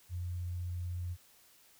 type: tone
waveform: sine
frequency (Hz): 88.4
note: F2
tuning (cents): +22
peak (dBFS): -35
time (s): 0.09-1.17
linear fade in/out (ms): 50
effects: white hiss -63 dBFS RMS until 1.79 s